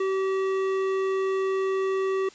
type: tone with hard clipping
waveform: triangle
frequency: 383.6 Hz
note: G4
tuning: 37 cents flat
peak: -25 dBFS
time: 0-2.29 s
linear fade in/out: 5 ms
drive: 16 dB
effects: white hiss -51 dBFS RMS until 2.34 s + resampled to 16000 Hz